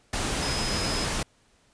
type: tone in noise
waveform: sine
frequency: 5080 Hz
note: D#8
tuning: 35 cents sharp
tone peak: -32 dBFS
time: 0.42-1.05 s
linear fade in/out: 5 ms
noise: pink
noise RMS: -28 dBFS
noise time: 0.13-1.23 s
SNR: -7 dB
effects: pink hiss -63 dBFS RMS until 1.73 s + resampled to 22050 Hz